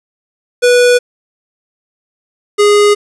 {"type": "tone pair in turn", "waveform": "square", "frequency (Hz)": [490, 412.9], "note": ["B4", "G#4"], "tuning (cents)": [-14, -10], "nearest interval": "minor third", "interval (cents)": 296, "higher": "first", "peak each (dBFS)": -6, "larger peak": "neither", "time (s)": [[0.62, 0.99], [2.58, 2.95]], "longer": "neither", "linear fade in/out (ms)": 20, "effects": ["resampled to 24000 Hz", "7-bit"]}